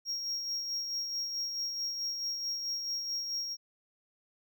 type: tone with tremolo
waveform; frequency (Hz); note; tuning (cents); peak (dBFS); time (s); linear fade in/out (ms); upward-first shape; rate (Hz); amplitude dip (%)
triangle; 5588; F8; 0; -30; 0.05-3.57; 50; sine; 4.6; 40
effects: none